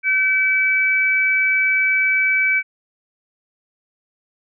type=tone pair together; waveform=sine; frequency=1531 / 2294 Hz; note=G6 / D7; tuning=-41 / -41 cents; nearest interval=perfect fifth; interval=700 cents; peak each=-21 / -15 dBFS; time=0.03-2.63 s; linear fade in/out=50 ms; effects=none